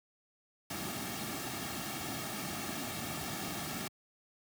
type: noise with comb filter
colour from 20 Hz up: pink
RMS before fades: -39 dBFS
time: 0.7-3.88 s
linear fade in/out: 5 ms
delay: 2 ms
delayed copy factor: -0.65
effects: high-pass 100 Hz 12 dB/octave